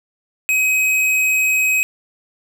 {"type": "tone with hard clipping", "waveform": "triangle", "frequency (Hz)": 2533, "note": "D#7", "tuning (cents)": 30, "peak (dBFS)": -15, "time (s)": [0.49, 1.83], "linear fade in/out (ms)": 0, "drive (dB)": 17, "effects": []}